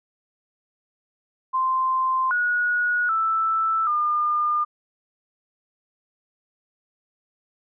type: tone with pitch steps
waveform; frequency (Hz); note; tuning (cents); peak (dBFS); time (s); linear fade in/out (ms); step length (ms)
sine; 1042 / 1455 / 1321 / 1208; C6 / F#6 / E6 / D6; -7 / -29 / +3 / +48; -19; 1.53-4.65; 20; 780
effects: none